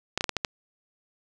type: clicks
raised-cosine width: 0.2 ms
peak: -8 dBFS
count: 6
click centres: 0.176 / 0.209 / 0.242 / 0.293 / 0.367 / 0.448 s
effects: none